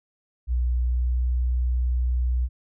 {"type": "tone with pitch glide", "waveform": "sine", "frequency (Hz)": [61.1, 61.77], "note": ["B1", "B1"], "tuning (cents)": [-18, 1], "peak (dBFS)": -19, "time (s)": [0.47, 2.49], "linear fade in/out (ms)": 50, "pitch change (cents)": 19, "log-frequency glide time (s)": [0.82, 1.17], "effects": ["tanh soft clip ceiling -16 dBFS"]}